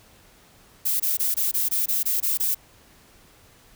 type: noise bursts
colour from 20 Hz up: violet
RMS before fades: -23 dBFS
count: 10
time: 0.85-2.548 s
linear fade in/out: 10 ms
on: 150 ms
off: 22 ms
effects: pink hiss -54 dBFS RMS until 3.75 s